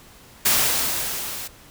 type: noise with level ramp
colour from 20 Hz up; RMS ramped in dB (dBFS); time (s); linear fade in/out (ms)
white; -17 to -33; 0.45-1.48; 10
effects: pink hiss -48 dBFS RMS until 1.7 s

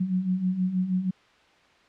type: beating tone pair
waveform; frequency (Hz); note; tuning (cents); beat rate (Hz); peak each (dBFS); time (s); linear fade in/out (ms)
sine; 180 / 186.3; F#3 / F#3; -47 / +12; 6.3; -30 / -24; 0-1.11; 10
effects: white hiss -58 dBFS RMS until 1.88 s + low-pass 3000 Hz 12 dB/octave

